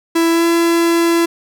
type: tone with pitch glide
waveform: 45% pulse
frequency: 332.1 to 336.9 Hz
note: E4 to E4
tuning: +13 to +38 cents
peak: -11 dBFS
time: 0.15-1.26 s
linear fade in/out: 10 ms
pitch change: +25 cents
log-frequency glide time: 0.31-0.46 s
effects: none